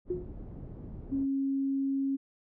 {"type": "low-pass noise", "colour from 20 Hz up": "pink", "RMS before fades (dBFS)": -43, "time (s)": [0.05, 1.27], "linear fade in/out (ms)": 50, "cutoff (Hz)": 300, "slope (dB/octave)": 12}
{"type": "tone with exponential decay", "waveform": "sine", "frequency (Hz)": 360, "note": "F#4", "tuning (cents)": -47, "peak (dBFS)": -26, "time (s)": [0.1, 0.37], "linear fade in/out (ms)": 5, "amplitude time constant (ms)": 57}
{"type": "tone", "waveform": "sine", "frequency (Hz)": 272.5, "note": "C#4", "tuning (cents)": -29, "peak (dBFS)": -27, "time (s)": [1.11, 2.17], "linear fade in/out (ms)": 20}
{"effects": []}